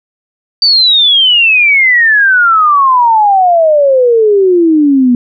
sine exponential sweep, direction down, 4644 to 239.5 Hz, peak -4 dBFS, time 0.62-5.15 s, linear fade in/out 2 ms, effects none

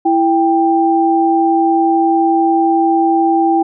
sine tone pair together, 331.7 / 788.9 Hz, E4 / G5, +11 / +11 cents, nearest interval octave + minor third, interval 1500 cents, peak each -12 dBFS, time 0.05-3.63 s, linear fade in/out 10 ms, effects none

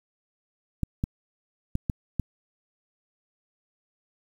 clicks, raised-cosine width 5 ms, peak -13 dBFS, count 5, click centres 0.833 / 1.039 / 1.754 / 1.898 / 2.197 s, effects 8-bit

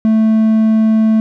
triangle tone, 220 Hz, A3, in tune, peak -6 dBFS, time 0.05-1.2 s, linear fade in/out 0 ms, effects none

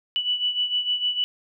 sine beating tone pair, 2960 / 2966.6 Hz, F#7 / F#7, 0 / +4 cents, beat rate 6.6 Hz, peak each -23 / -28 dBFS, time 0.16-1.24 s, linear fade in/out 0 ms, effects none

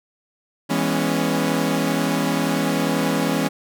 sawtooth chord, C# minor seventh, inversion first, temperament equal with one note detuned, 164.81 / 204.7 / 246.9 / 277.2 Hz, E3 / G#3 / B3 / C#4, 0 / -25 / 0 / 0 cents, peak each -21 / -21 / -22 / -19 dBFS, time 0.69-3.49 s, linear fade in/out 20 ms, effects none

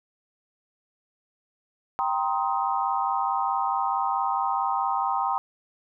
sine chord, C minor seventh, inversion second, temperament just, 784.9 / 941.9 / 1046.5 / 1255.8 Hz, G5 / Bb5 / C6 / Eb6, +2 / +18 / 0 / +16 cents, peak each -27 / -28 / -29 / -30 dBFS, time 1.99-5.38 s, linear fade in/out 0 ms, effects none

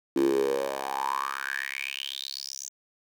10% pulse tone with high-pass filter sweep, 67.9 Hz, C#2, 35 cents flat, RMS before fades -30 dBFS, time 0.16-2.69 s, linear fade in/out 5 ms, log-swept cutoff 310 to 6700 Hz, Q 7.8, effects none

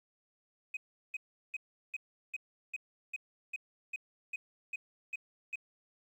sine tone bursts, 2518 Hz, D#7, 20 cents sharp, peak -33 dBFS, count 13, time 0.74-5.557 s, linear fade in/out 5 ms, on 29 ms, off 370 ms, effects tanh soft clip ceiling -33 dBFS + 11-bit

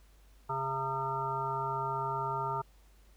harmonic tone with a mistuned harmonic, 135.1 Hz, C#3, 44 cents flat, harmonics 1 / 3 / 5 / 7 / 9 / 10, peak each -40 / -41 / -43 / -34 / -38 / -41 dBFS, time 0.49-2.62 s, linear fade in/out 10 ms, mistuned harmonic 7, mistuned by -56 cents, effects added 50 Hz sine -58 dBFS peak until 3.16 s + pink hiss -67 dBFS RMS until 3.16 s

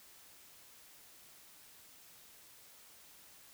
silence, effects white hiss -59 dBFS RMS until 3.53 s

